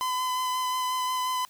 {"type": "tone with vibrato", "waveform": "45% pulse", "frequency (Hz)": 1013, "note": "B5", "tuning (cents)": 44, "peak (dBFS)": -26, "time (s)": [0.01, 1.45], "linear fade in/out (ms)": 0, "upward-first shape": "sine", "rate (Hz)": 5.6, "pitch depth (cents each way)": 13, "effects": ["white hiss -57 dBFS RMS until 1.49 s"]}